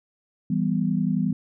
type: chord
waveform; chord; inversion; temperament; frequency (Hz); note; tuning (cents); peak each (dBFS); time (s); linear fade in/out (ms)
sine; E minor; none; equal; 164.81 / 196 / 246.9; E3 / G3 / B3; 0 / 0 / 0; -25 / -24 / -26; 0.5-1.33; 5
effects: none